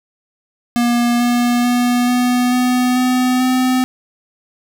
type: tone with pitch steps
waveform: square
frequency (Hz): 239 / 241.6 / 244.3 / 247 / 249.7 / 252.5 / 255.3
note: A#3 / B3 / B3 / B3 / B3 / B3 / C4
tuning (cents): +43 / -38 / -19 / 0 / +19 / +39 / -42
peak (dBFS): -13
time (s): 0.76-3.84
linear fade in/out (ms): 0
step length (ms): 440
effects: none